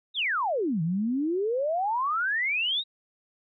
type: exponential two-way sweep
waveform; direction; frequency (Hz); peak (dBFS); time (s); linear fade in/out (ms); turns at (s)
sine; down then up; 3870 to 155.2 to 3870; -24; 0.14-2.84; 50; 0.82
effects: none